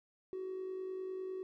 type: tone with amplitude modulation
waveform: triangle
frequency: 375 Hz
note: F#4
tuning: 23 cents sharp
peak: -33 dBFS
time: 0.33-1.43 s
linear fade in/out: 0 ms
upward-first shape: sine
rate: 49.9 Hz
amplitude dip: 55%
effects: tanh soft clip ceiling -34 dBFS